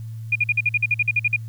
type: tone bursts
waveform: sine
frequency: 2434 Hz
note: D#7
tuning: 39 cents flat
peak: -15 dBFS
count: 13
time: 0.32-1.363 s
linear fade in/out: 5 ms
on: 35 ms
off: 49 ms
effects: added 112 Hz sine -30 dBFS peak until 1.48 s + white hiss -58 dBFS RMS until 1.48 s